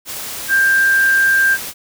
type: tone in noise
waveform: sine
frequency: 1586 Hz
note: G6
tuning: 20 cents sharp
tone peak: -10 dBFS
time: 0.48-1.58 s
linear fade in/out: 50 ms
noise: white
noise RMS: -27 dBFS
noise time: 0.05-1.74 s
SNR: +14 dB
effects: none